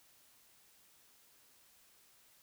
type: silence
effects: white hiss -66 dBFS RMS until 2.42 s